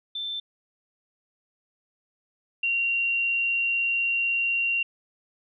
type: tone pair in turn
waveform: sine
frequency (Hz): 3546 / 2758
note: A7 / F7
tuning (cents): +13 / -22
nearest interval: major third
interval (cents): 435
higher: first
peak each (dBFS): -29 / -22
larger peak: second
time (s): 0.15-0.4 / 2.63-4.83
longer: second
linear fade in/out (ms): 5
effects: none